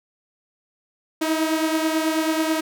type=beating tone pair; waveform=sawtooth; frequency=315.7 / 324.9 Hz; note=D#4 / E4; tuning=+25 / -25 cents; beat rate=9.2 Hz; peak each=-17 / -22 dBFS; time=1.21-2.61 s; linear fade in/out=10 ms; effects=none